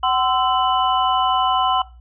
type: tone cluster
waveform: sine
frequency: 754 / 1034 / 1322 / 2982 Hz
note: F#5 / C6 / E6 / F#7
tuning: +32 / -21 / +5 / +13 cents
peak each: -20 / -19 / -24 / -26 dBFS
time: 0.03-1.82 s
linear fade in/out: 5 ms
effects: noise-tail reverb RT60 0.3 s tail -19 dB re dry + added 60 Hz sine -41 dBFS peak until 2 s